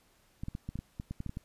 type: clicks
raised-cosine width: 5 ms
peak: -25 dBFS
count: 12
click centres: 0.435 / 0.484 / 0.551 / 0.69 / 0.756 / 0.79 / 0.999 / 1.11 / 1.204 / 1.263 / 1.294 / 1.371 s
effects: pink hiss -67 dBFS RMS until 1.44 s + resampled to 32000 Hz